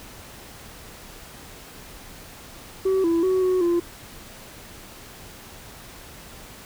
sine tone with pitch steps, 381.3 / 334.2 / 373.8 / 369 / 344.7 Hz, G4 / E4 / F#4 / F#4 / F4, -48 / +24 / +18 / -5 / -23 cents, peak -15 dBFS, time 2.85-3.8 s, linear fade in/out 10 ms, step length 190 ms, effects tanh soft clip ceiling -17 dBFS + pink hiss -43 dBFS RMS until 6.65 s

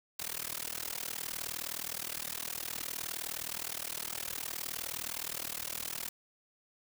white noise with amplitude modulation, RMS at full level -35 dBFS, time 0.19-6.09 s, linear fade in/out 5 ms, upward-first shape sine, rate 39.4 Hz, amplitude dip 100%, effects none

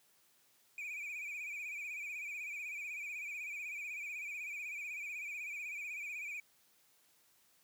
triangle tone with vibrato, 2388 Hz, D7, 28 cents sharp, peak -39 dBFS, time 0.78-6.4 s, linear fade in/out 2 ms, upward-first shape sine, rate 16 Hz, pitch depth 81 cents each way, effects white hiss -70 dBFS RMS until 7.63 s + high-pass 80 Hz 12 dB/octave

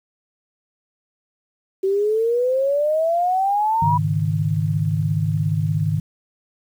sine exponential sweep, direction up, 379.6 to 987.8 Hz, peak -16 dBFS, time 1.83-3.98 s, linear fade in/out 10 ms
sine chord, Ab suspended fourth, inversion none, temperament equal, 103.83 / 138.59 / 155.56 Hz, Ab2 / Db3 / Eb3, 0 / 0 / 0 cents, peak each -22 / -26 / -20 dBFS, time 3.82-6 s, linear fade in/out 5 ms
effects 8-bit

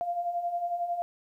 sine beating tone pair, 687 / 698 Hz, F5 / F5, -29 / -1 cents, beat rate 11 Hz, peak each -36 / -29 dBFS, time 0.01-1.02 s, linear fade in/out 0 ms, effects 11-bit

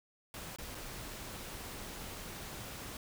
pink noise with dropouts, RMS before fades -45 dBFS, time 0.34-2.97 s, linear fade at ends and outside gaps 1 ms, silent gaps 0.561-0.585 / 0.747-0.751 s, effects none

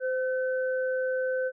sine tone pair together, 516 / 1524.5 Hz, C5 / G6, -24 / -49 cents, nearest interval octave + perfect fifth, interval 1875 cents, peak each -26 / -34 dBFS, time 0-1.52 s, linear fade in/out 50 ms, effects none

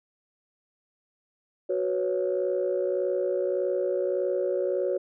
sine chord, F# suspended fourth, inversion none, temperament just, 370 / 493.3 / 555 Hz, F#4 / B4 / C#5, 0 / -2 / +2 cents, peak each -27 / -30 / -27 dBFS, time 1.69-4.98 s, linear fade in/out 10 ms, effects tanh soft clip ceiling -16 dBFS

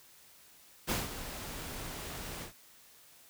pink noise with ADSR envelope, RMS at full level -31 dBFS, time 0.87-2.53 s, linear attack 29 ms, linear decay 180 ms, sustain -11 dB, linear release 110 ms, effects white hiss -59 dBFS RMS until 3.29 s

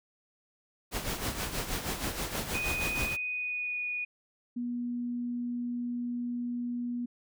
pink noise with tremolo, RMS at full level -32 dBFS, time 0.91-3.17 s, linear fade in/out 50 ms, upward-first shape sine, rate 6.3 Hz, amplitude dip 60%
sine tone with pitch glide, 2490 to 2463 Hz, D#7 to D#7, +1 to -18 cents, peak -31 dBFS, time 2.54-4.05 s, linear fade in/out 10 ms, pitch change -19 cents, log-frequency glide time 3.28-3.81 s
sine tone, 241.9 Hz, B3, 36 cents flat, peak -31 dBFS, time 4.56-7.06 s, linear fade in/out 10 ms
effects none

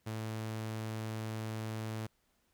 sawtooth tone, 110 Hz, A2, in tune, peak -33 dBFS, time 0.06-2.07 s, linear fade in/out 10 ms, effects pink hiss -75 dBFS RMS until 2.53 s

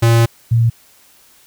square / sine tone pair in turn, 115.8 / 115.8 Hz, A#2 / A#2, -11 / -11 cents, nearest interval unison, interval 0 cents, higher neither, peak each -9 dBFS, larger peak neither, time 0.02-0.26 / 0.51-0.7 s, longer first, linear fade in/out 10 ms, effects white hiss -49 dBFS RMS until 1.46 s

